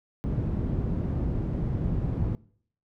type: low-pass noise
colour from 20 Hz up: white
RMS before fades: -28 dBFS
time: 0.24-2.35 s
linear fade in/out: 0 ms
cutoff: 160 Hz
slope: 12 dB/octave
effects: noise-tail reverb RT60 0.6 s tail -23 dB re dry

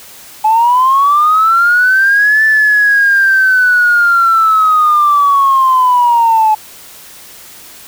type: linear two-way sweep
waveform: sine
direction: up then down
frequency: 854 to 1760 to 854 Hz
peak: -5 dBFS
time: 0.44-6.55 s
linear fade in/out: 10 ms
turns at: 2.44 s
effects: tanh soft clip ceiling -1 dBFS + white hiss -35 dBFS RMS until 7.87 s

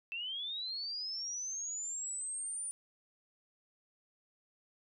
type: linear sweep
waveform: sine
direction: up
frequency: 2637 to 9397 Hz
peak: -37 dBFS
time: 0.12-2.71 s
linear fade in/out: 0 ms
effects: none

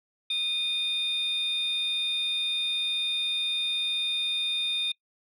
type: tone pair together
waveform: sine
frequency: 2461 / 3641 Hz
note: D#7 / A#7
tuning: -20 / -41 cents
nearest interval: perfect fifth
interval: 679 cents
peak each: -31 / -24 dBFS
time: 0.3-4.92 s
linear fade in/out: 5 ms
effects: noise-tail reverb RT60 0.1 s tail -23 dB re dry + tanh soft clip ceiling -23 dBFS

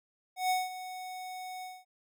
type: tone with ADSR envelope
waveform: square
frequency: 740 Hz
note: F#5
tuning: in tune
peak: -26 dBFS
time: 0.36-1.85 s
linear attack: 140 ms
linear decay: 190 ms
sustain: -14 dB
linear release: 220 ms
effects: none

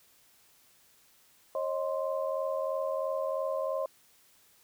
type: tone cluster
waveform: sine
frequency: 542 / 625 / 1045 Hz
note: C#5 / D#5 / C6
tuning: -39 / +8 / -2 cents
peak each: -32 / -33 / -38 dBFS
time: 1.55-3.86 s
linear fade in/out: 2 ms
effects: white hiss -63 dBFS RMS until 4.63 s

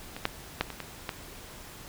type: clicks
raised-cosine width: 0.3 ms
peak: -22 / -9 / -9 / -22 / -19 / -15 dBFS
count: 6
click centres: 0.165 / 0.254 / 0.61 / 0.703 / 0.803 / 1.092 s
effects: pink hiss -46 dBFS RMS until 1.88 s

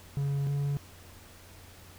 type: tone pair in turn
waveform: triangle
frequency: 140.3 / 142.01 Hz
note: C#3 / C#3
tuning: +21 / +42 cents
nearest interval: unison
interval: 21 cents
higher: second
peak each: -25 dBFS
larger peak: neither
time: 0.17-0.47 / 0.47-0.77 s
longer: neither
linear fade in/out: 0 ms
effects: added 89 Hz sine -53 dBFS peak until 1.98 s + pink hiss -53 dBFS RMS until 1.98 s

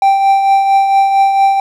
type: tone with tremolo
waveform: triangle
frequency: 784 Hz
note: G5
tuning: in tune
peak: -3 dBFS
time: 0.02-1.6 s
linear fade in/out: 2 ms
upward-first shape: triangle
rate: 4.4 Hz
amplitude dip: 50%
effects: none

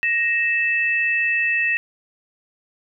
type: tone pair together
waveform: sine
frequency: 1873 / 2632 Hz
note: A#6 / E7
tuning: +8 / -3 cents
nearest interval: tritone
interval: 589 cents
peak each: -20 dBFS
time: 0.03-1.77 s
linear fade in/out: 0 ms
effects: none

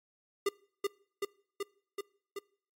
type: tone with echo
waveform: square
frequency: 401.6 Hz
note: G4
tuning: 42 cents sharp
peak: -27 dBFS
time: 0.46-0.49 s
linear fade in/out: 5 ms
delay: 380 ms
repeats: 5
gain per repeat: -2 dB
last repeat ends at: 2.39 s
effects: noise-tail reverb RT60 0.6 s tail -25 dB re dry + MP3 64 kbps

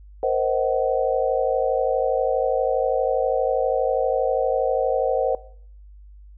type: chord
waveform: sine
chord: C half-diminished seventh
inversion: third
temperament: just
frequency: 470.9 / 523.3 / 627.9 / 753.5 Hz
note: Bb4 / C5 / Eb5 / Gb5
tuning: +18 / 0 / +16 / +31 cents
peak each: -24 / -22 / -27 / -26 dBFS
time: 0.23-5.35 s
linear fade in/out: 2 ms
effects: noise-tail reverb RT60 0.6 s tail -20 dB re dry + added 50 Hz sine -42 dBFS peak until 6.37 s

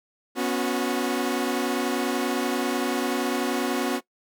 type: chord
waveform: sawtooth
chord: B suspended second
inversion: none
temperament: equal with one note detuned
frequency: 246.9 / 277.2 / 363.6 Hz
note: B3 / C#4 / F#4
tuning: 0 / 0 / -30 cents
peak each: -24 dBFS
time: 0.35-4.01 s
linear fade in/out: 50 ms
effects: noise-tail reverb RT60 0.1 s tail -19 dB re dry

